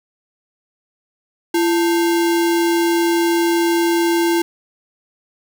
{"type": "tone with sample-and-hold", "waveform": "sine", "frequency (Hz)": 338.6, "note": "E4", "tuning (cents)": 46, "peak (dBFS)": -13, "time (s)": [1.54, 4.42], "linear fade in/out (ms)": 5, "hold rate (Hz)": 1225, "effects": []}